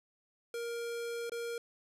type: tone with dropouts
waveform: square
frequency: 468.9 Hz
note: A#4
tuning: 10 cents sharp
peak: -37 dBFS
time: 0.54-1.58 s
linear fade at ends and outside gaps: 2 ms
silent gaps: 1.296-1.319 s
effects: resampled to 32000 Hz + 12-bit